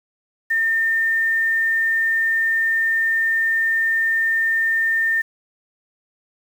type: tone with quantisation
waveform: sine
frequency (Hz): 1810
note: A6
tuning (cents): +48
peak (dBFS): -16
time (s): 0.5-5.22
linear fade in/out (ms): 10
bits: 7
effects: none